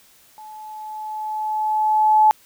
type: tone with level ramp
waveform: sine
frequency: 860 Hz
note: A5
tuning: 40 cents flat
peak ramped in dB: -37 to -9 dBFS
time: 0.38-2.31 s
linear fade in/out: 0 ms
effects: white hiss -53 dBFS RMS until 2.45 s